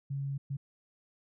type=tone bursts at uneven times; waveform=sine; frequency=138.59 Hz; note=C#3; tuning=in tune; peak=-32 dBFS; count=2; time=0.1-0.38 / 0.5-0.57 s; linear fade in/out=10 ms; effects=none